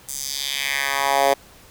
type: tone with high-pass filter sweep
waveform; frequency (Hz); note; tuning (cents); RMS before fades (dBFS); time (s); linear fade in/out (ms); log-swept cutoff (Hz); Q
10% pulse; 138.59; C#3; 0; -22; 0.08-1.34; 10; 8100 to 540; 2
effects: pink hiss -48 dBFS RMS until 1.7 s